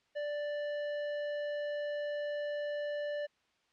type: tone with tanh clipping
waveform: triangle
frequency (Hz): 587.3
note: D5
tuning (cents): 0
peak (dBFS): -36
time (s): 0.15-3.27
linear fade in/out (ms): 20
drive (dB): 17
effects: white hiss -73 dBFS RMS until 3.72 s + low-pass 4000 Hz 12 dB/octave